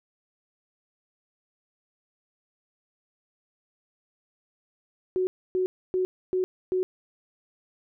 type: tone bursts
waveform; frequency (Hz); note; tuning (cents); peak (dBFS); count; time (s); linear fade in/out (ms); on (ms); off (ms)
sine; 370; F#4; 0; -22; 5; 5.16-6.83; 0; 110; 280
effects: none